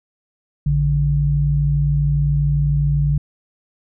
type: tone pair together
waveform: sine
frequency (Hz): 57.58 / 145.1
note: A#1 / D3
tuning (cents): -21 / -21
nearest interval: octave + major third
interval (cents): 1600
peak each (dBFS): -20 / -15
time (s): 0.66-3.18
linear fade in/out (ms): 5
effects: none